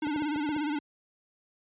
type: tone with vibrato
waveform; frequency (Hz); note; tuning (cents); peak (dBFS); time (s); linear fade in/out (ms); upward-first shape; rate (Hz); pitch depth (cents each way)
square; 298.3; D4; +27; -29; 0.02-0.79; 5; sine; 17; 80
type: clicks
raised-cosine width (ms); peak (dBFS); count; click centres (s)
2; -26; 6; 0.069 / 0.161 / 0.221 / 0.36 / 0.49 / 0.564
effects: high-pass 80 Hz 12 dB/octave + resampled to 8000 Hz